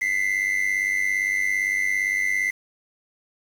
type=tone pair together; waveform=triangle; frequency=1995.4 / 2093 Hz; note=B6 / C7; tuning=+17 / 0 cents; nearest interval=minor second; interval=83 cents; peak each=-22 dBFS; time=0.01-2.51 s; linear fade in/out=10 ms; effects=7-bit